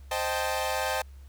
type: chord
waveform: sawtooth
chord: A half-diminished seventh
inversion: first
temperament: equal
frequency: 523.3 / 622.3 / 784 / 880 Hz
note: C5 / Eb5 / G5 / A5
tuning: 0 / 0 / 0 / 0 cents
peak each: -29 dBFS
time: 0.11-1.02 s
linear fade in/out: 5 ms
effects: added 68 Hz sine -44 dBFS peak until 1.28 s + pink hiss -63 dBFS RMS until 1.28 s